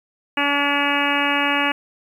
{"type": "harmonic tone", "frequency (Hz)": 285.6, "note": "D4", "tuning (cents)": -48, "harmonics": [1, 2, 3, 4, 5, 6, 7, 8, 9, 10], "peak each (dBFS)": [-25, -29, -25, -26, -28, -25, -29, -26, -26, -26], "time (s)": [0.37, 1.72], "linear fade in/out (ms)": 5, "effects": ["8-bit"]}